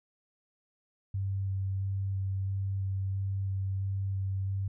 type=tone with vibrato; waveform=sine; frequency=96.9 Hz; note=G2; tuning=20 cents flat; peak=-29 dBFS; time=1.14-4.68 s; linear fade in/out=5 ms; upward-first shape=square; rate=1.5 Hz; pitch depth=9 cents each way; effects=none